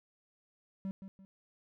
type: tone with echo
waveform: triangle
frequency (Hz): 192.7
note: G3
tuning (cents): -29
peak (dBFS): -33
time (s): 0.85-0.91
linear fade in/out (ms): 0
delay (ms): 170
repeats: 2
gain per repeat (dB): -9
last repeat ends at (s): 1.25
effects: none